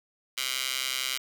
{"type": "tone with high-pass filter", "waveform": "15% pulse", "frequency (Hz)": 130.81, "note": "C3", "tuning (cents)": 0, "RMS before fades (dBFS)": -31, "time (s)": [0.37, 1.18], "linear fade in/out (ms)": 10, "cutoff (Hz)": 2800, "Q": 1.3, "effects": []}